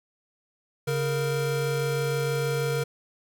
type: tone pair together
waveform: square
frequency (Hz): 139.97 / 466.2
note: C#3 / A#4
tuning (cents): +17 / 0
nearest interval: octave + major sixth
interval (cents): 2083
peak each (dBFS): -28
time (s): 0.87-2.84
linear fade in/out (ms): 10
effects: none